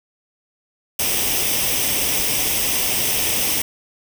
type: noise with comb filter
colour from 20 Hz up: white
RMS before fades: -20 dBFS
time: 0.99-3.62 s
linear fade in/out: 5 ms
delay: 0.35 ms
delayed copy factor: +0.6
effects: none